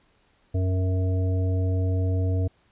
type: harmonic tone with a mistuned harmonic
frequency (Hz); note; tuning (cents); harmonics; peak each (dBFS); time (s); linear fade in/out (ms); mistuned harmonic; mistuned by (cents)
92.5; F#2; 0; 1 / 3 / 5 / 7; -21 / -33 / -35 / -38; 0.54-2.48; 10; 7; +21
effects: pink hiss -64 dBFS RMS until 2.71 s + resampled to 8000 Hz